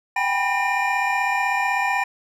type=tone cluster; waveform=triangle; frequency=773 / 809 / 980 / 1821 / 2400 Hz; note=G5 / G#5 / B5 / A#6 / D7; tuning=-24 / -46 / -14 / -41 / +37 cents; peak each=-24 dBFS; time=0.16-2.04 s; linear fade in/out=5 ms; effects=none